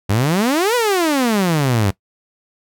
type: exponential two-way sweep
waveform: sawtooth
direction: up then down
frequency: 93.6 to 503 to 93.6 Hz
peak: -10 dBFS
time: 0.09-1.91 s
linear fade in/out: 10 ms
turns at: 0.75 s
effects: noise-tail reverb RT60 0.1 s tail -19 dB re dry